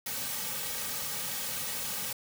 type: noise with comb filter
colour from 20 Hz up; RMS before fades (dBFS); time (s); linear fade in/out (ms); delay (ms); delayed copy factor
white; -35; 0.06-2.13; 5; 2.9; -0.9
effects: none